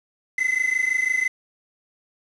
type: tone pair together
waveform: triangle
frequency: 2023 / 2049 Hz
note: B6 / C7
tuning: +41 / -37 cents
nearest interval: unison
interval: 22 cents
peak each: -21 dBFS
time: 0.38-1.28 s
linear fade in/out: 5 ms
effects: resampled to 24000 Hz + 7-bit